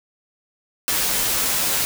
white noise with comb filter, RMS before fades -21 dBFS, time 0.88-1.85 s, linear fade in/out 0 ms, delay 12 ms, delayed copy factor -0.55, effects none

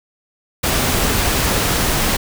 pink noise, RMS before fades -17 dBFS, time 0.63-2.17 s, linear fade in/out 10 ms, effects none

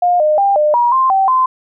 sine tone with pitch steps, 710 / 610 / 796 / 602 / 958 / 1049 / 773 / 1033 Hz, F5 / D#5 / G5 / D5 / A#5 / C6 / G5 / C6, +28 / -34 / +26 / +43 / +47 / +4 / -24 / -22 cents, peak -9 dBFS, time 0.02-1.46 s, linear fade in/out 5 ms, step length 180 ms, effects none

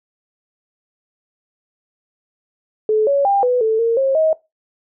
sine tone with pitch steps, 431.9 / 561 / 797 / 496.2 / 441.5 / 460.5 / 538 / 633 Hz, A4 / C#5 / G5 / B4 / A4 / A#4 / C5 / D#5, -32 / +21 / +28 / +8 / +6 / -21 / +48 / +30 cents, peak -12 dBFS, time 2.89-4.33 s, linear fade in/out 2 ms, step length 180 ms, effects noise-tail reverb RT60 0.2 s tail -18 dB re dry

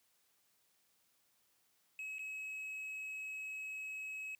triangle tone with dropouts, 2564 Hz, E7, 49 cents flat, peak -40 dBFS, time 1.99-4.35 s, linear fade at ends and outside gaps 1 ms, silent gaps 2.184-2.192 s, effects white hiss -75 dBFS RMS until 4.39 s + high-pass 80 Hz 12 dB/octave

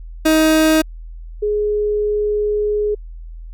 30% pulse / sine tone pair in turn, 314.9 / 418.4 Hz, D#4 / G#4, +21 / +13 cents, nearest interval perfect fourth, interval 492 cents, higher second, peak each -8 / -15 dBFS, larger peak first, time 0.25-0.82 / 1.42-2.95 s, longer second, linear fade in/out 10 ms, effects added 41 Hz sine -30 dBFS peak until 3.53 s

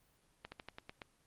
slowing click train, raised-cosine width 0.3 ms, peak -29 dBFS, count 7, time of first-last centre 0.45-1.018 s, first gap 70 ms, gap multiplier 1.12, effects pink hiss -72 dBFS RMS until 1.26 s + Opus 24 kbps

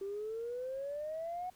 sine exponential sweep, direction up, 387.9 to 740 Hz, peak -36 dBFS, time 0.01-1.5 s, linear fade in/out 5 ms, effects tanh soft clip ceiling -32 dBFS + pink hiss -65 dBFS RMS until 1.55 s

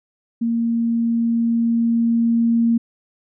sine tone with level ramp, 231.7 Hz, A#3, 10 cents flat, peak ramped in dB -17 to -13 dBFS, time 0.41-2.78 s, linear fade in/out 10 ms, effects none

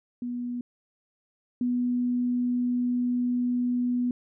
sine tone pair in turn, 243.6 / 245.7 Hz, B3 / B3, -24 / -9 cents, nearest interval unison, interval 15 cents, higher second, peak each -29 / -23 dBFS, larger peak second, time 0.22-0.61 / 1.61-4.11 s, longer second, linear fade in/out 2 ms, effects none

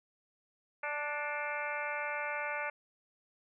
harmonic tone with a mistuned harmonic, 293.7 Hz, D4, in tune, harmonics 2 / 3 / 4 / 5 / 6 / 7 / 8 / 9, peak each -41 / -41 / -44 / -40 / -44 / -42 / -43 / -49 dBFS, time 0.83-2.7 s, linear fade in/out 5 ms, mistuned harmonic 7, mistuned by +56 cents, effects none

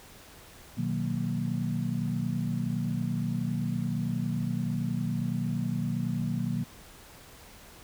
sine chord, B major seventh, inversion none, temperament equal, 123.47 / 155.56 / 185 / 233.1 Hz, B2 / D#3 / F#3 / A#3, 0 / 0 / 0 / 0 cents, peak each -33 dBFS, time 0.77-6.64 s, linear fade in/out 10 ms, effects pink hiss -51 dBFS RMS until 7.83 s

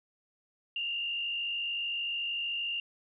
sine tone with frequency modulation, 2803 Hz, F7, 6 cents sharp, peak -31 dBFS, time 0.76-2.8 s, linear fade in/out 2 ms, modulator 53.4 Hz, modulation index 1.1, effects none

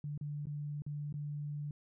sine tone with dropouts, 146.83 Hz, D3, in tune, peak -37 dBFS, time 0.04-1.71 s, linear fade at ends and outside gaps 2 ms, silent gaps 0.177-0.211 / 0.456-0.469 / 0.821-0.864 / 1.126-1.14 s, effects none

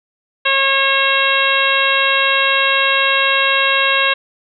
harmonic tone, 544 Hz, C#5, 33 cents flat, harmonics 1 / 2 / 3 / 4 / 5 / 6 / 7, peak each -22 / -19 / -18 / -21 / -17 / -22 / -21 dBFS, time 0.45-4.14 s, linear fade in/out 10 ms, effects none

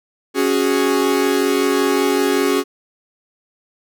45% pulse chord, C# suspended fourth, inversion none, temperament equal, 277.2 / 370 / 415.3 Hz, C#4 / F#4 / G#4, 0 / 0 / 0 cents, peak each -19 dBFS, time 0.34-2.64 s, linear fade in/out 50 ms, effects none

